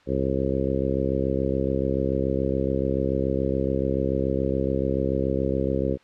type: harmonic tone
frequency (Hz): 67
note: C2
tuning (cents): +42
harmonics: 1 / 2 / 3 / 4 / 5 / 6 / 7 / 8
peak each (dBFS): -30 / -30 / -30 / -30 / -30 / -30 / -30 / -30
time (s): 0.06-5.98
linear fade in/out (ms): 50
effects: white hiss -57 dBFS RMS until 6.03 s + low-pass 3000 Hz 12 dB/octave